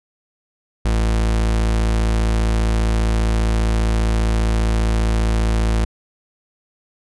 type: tone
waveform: 40% pulse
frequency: 55 Hz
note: A1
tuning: in tune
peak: -14 dBFS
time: 0.85-5.85 s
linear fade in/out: 5 ms
effects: resampled to 24000 Hz